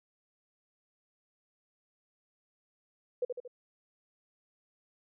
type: tone with echo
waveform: sine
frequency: 493.9 Hz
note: B4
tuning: in tune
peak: -27 dBFS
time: 3.22-3.25 s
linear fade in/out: 5 ms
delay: 76 ms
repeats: 3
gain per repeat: -5 dB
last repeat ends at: 3.478 s
effects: none